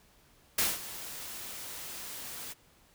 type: noise with ADSR envelope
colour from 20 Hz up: white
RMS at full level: -26 dBFS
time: 0.58-2.54 s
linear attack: 7 ms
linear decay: 190 ms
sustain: -16 dB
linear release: 22 ms
effects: pink hiss -63 dBFS RMS until 2.94 s